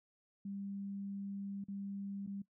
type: tone with dropouts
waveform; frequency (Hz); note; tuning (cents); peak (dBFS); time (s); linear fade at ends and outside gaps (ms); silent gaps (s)
sine; 198.5; G3; +22; -40; 0.45-2.42; 5; 1.641-1.683 / 2.265-2.273
effects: noise-tail reverb RT60 0.1 s tail -19 dB re dry